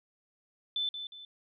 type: tone with echo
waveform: sine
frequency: 3520 Hz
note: A7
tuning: in tune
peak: -29 dBFS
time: 0.76-0.89 s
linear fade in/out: 2 ms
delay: 180 ms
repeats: 2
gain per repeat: -8 dB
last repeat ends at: 1.25 s
effects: none